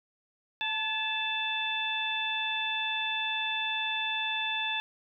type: harmonic tone with a mistuned harmonic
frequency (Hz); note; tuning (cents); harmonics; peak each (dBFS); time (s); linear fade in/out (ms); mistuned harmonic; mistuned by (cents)
880; A5; 0; 1 / 2 / 3 / 4; -36 / -36 / -33 / -33; 0.61-4.8; 0; 2; -42
effects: none